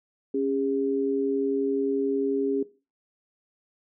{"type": "tone pair together", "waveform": "sine", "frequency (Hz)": [275, 406.3], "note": ["C#4", "G#4"], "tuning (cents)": [-14, -38], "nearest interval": "perfect fifth", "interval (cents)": 676, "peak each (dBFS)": -26, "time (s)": [0.34, 2.63], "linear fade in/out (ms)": 5, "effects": ["noise-tail reverb RT60 0.3 s tail -17 dB re dry"]}